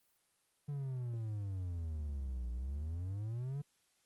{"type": "exponential two-way sweep", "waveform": "triangle", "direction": "down then up", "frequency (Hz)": [146.83, 58.6, 146.83], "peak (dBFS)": -35, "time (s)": [0.68, 3.62], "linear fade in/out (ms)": 10, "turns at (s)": 2.51, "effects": ["white hiss -75 dBFS RMS until 4.05 s", "Opus 32 kbps"]}